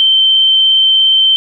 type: tone with vibrato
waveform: sine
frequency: 3106 Hz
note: G7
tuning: 17 cents flat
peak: -6 dBFS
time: 0-1.36 s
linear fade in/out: 0 ms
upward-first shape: triangle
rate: 17 Hz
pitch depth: 14 cents each way
effects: none